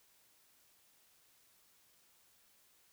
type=silence; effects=white hiss -69 dBFS RMS until 2.92 s